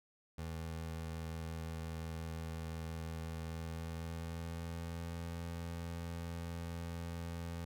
25% pulse tone with pitch glide, 81.3 to 84.51 Hz, E2 to E2, -23 to +44 cents, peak -37 dBFS, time 0.38-7.65 s, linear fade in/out 5 ms, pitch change +67 cents, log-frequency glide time 3.25-5.27 s, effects none

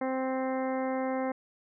harmonic tone, 261.6 Hz, C4, in tune, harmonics 1 / 2 / 3 / 4 / 5 / 6 / 7 / 8, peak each -32 / -32 / -36 / -41 / -46 / -48 / -47 / -46 dBFS, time 0.01-1.32 s, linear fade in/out 5 ms, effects none

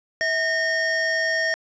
square tone pair together, 648.2 / 1835 Hz, E5 / A#6, -29 / -28 cents, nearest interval octave + tritone, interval 1801 cents, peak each -27 / -22 dBFS, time 0.21-1.54 s, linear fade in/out 0 ms, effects resampled to 16000 Hz + 10-bit

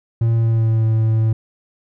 triangle tone with pitch glide, 114.7 to 111.11 Hz, A#2 to A2, -28 to +17 cents, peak -11 dBFS, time 0.21-1.33 s, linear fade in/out 5 ms, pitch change -55 cents, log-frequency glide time 0.34-0.86 s, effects none

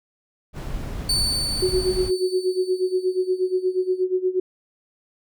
brown noise, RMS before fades -29 dBFS, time 0.53-2.12 s, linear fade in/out 50 ms
35% pulse tone with exponential decay, 4512 Hz, C#8, 30 cents sharp, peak -17 dBFS, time 1.09-4.04 s, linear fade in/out 5 ms, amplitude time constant 640 ms
sine tone with tremolo, 369.7 Hz, F#4, 1 cent flat, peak -16 dBFS, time 1.62-4.4 s, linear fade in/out 5 ms, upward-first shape sine, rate 8.4 Hz, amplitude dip 85%
effects none

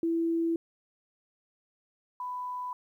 sine tone pair in turn, 332 / 994.9 Hz, E4 / B5, +12 / +12 cents, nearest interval octave + perfect fifth, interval 1900 cents, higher second, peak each -25 / -33 dBFS, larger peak first, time 0.03-0.56 / 2.2-2.73 s, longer neither, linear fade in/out 2 ms, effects 11-bit

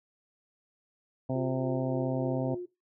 harmonic tone, 130.81 Hz, C3, in tune, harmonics 1 / 2 / 3 / 4 / 5 / 6 / 7, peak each -32 / -32 / -42 / -36 / -36 / -44 / -46 dBFS, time 1.29-2.55 s, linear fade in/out 10 ms
sine tone with tremolo, 356.8 Hz, F4, 37 cents sharp, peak -33 dBFS, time 1.35-2.66 s, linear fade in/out 10 ms, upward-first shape sine, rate 3.5 Hz, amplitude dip 55%
effects noise-tail reverb RT60 0.2 s tail -18 dB re dry

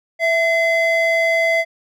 triangle ring-modulated tone, 1355 Hz, E6, 47 cents sharp, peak -9 dBFS, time 0.19-1.65 s, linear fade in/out 50 ms, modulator 694 Hz, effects none

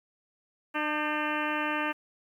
harmonic tone with a mistuned harmonic, 300.9 Hz, D4, 42 cents sharp, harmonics 1 / 2 / 3 / 4 / 5 / 6 / 7 / 8 / 9 / 10, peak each -34 / -37 / -35 / -35 / -35 / -37 / -42 / -40 / -38 / -44 dBFS, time 0.74-1.93 s, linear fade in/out 20 ms, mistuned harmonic 5, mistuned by +63 cents, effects 10-bit

